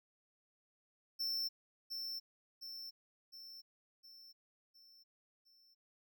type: tone with echo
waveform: square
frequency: 5370 Hz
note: E8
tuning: 31 cents sharp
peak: -36 dBFS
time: 1.19-1.49 s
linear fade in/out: 20 ms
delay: 710 ms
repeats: 6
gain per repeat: -5 dB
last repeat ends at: 5.75 s
effects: none